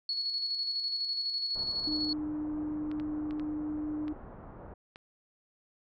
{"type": "tone with tremolo", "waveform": "sine", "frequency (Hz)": 4374, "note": "C#8", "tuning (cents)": -24, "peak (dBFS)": -29, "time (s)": [0.09, 2.13], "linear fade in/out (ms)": 2, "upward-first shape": "square", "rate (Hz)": 12, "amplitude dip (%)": 35}
{"type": "low-pass noise", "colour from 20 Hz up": "pink", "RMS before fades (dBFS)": -47, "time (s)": [1.55, 4.74], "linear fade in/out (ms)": 5, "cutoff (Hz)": 1200, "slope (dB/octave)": 24}
{"type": "tone", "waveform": "sine", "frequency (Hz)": 302.6, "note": "D#4", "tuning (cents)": -48, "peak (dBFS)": -32, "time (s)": [1.87, 4.13], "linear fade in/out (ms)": 5}
{"type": "clicks", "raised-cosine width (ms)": 0.3, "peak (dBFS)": -31, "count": 6, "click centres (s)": [2.915, 2.999, 3.309, 3.397, 4.081, 4.959]}
{"effects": []}